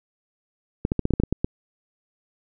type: clicks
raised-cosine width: 3 ms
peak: -8 dBFS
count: 10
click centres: 0.851 / 0.919 / 0.993 / 1.054 / 1.107 / 1.137 / 1.2 / 1.236 / 1.326 / 1.445 s
effects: none